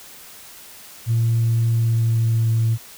sine tone with pitch glide, 115.1 to 113.38 Hz, A#2 to A#2, -22 to -48 cents, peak -14 dBFS, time 1.06-2.78 s, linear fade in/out 50 ms, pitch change -26 cents, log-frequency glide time 1.68-2.45 s, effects tanh soft clip ceiling -12 dBFS + white hiss -42 dBFS RMS until 2.97 s

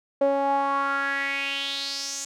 sawtooth tone with band-pass filter sweep, 277.2 Hz, C#4, in tune, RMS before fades -26 dBFS, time 0.21-2.25 s, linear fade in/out 5 ms, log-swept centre 560 to 7000 Hz, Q 4.7, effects none

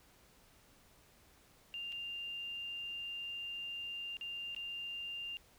sine tone with dropouts, 2794 Hz, F7, in tune, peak -40 dBFS, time 1.74-5.37 s, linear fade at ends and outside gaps 0 ms, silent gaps 1.921-1.925 / 4.169-4.211 / 4.548-4.564 s, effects pink hiss -65 dBFS RMS until 5.58 s

